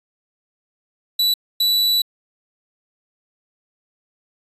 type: tone bursts at uneven times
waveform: 45% pulse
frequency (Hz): 3951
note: B7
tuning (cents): 0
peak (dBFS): -15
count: 2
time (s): 1.19-1.34 / 1.6-2.02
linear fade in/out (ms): 5
effects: resampled to 32000 Hz